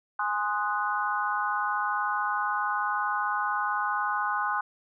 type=chord; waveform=sine; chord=Ab dominant seventh; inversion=none; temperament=equal; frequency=830.6 / 1046.5 / 1244.5 / 1480 Hz; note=Ab5 / C6 / Eb6 / Gb6; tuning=0 / 0 / 0 / 0 cents; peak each=-31 dBFS; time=0.19-4.61 s; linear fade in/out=5 ms; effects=none